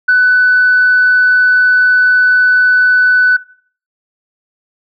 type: tone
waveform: sine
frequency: 1496 Hz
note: F#6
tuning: 19 cents sharp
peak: -4 dBFS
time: 0.08-3.37 s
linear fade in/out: 10 ms
effects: noise-tail reverb RT60 0.5 s tail -20 dB re dry + tanh soft clip ceiling -2 dBFS